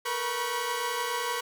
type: tone cluster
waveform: sawtooth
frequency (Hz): 452.5 / 482.6 / 972 / 1109 / 1538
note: A4 / B4 / B5 / C#6 / G6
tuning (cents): +48 / -40 / -28 / 0 / -33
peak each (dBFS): -36 / -31 / -29 / -31 / -35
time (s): 0.05-1.41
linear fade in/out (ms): 10
effects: none